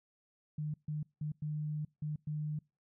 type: tone bursts at uneven times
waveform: sine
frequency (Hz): 151.3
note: D#3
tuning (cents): -48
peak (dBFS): -34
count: 6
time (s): 0.58-0.74 / 0.88-1.03 / 1.21-1.32 / 1.42-1.85 / 2.02-2.16 / 2.27-2.59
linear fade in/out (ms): 5
effects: noise-tail reverb RT60 0.3 s tail -26 dB re dry